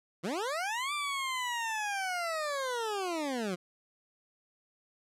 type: linear two-way sweep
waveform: 20% pulse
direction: up then down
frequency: 149.5 to 1189 to 170.8 Hz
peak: -27 dBFS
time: 0.23-3.56 s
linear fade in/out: 20 ms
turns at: 0.93 s
effects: low-pass 10000 Hz 12 dB/octave